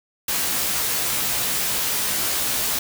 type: noise with comb filter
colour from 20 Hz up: white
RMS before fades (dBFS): -23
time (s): 0.28-2.79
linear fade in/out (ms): 5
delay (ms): 16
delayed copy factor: +0.65
effects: none